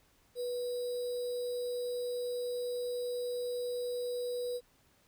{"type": "tone with sample-and-hold", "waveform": "sine", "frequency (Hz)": 490, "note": "B4", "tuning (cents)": -14, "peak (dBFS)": -33, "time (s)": [0.35, 4.61], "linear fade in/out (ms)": 50, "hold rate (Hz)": 4410, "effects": ["pink hiss -68 dBFS RMS until 5.07 s"]}